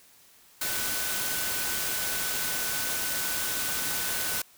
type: tone in noise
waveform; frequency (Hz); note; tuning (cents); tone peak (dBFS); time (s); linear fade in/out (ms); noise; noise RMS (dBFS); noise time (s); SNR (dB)
sine; 1501; F#6; +24; -38; 0.61-4.42; 5; white; -30; 0.61-4.42; -11
effects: white hiss -57 dBFS RMS until 4.57 s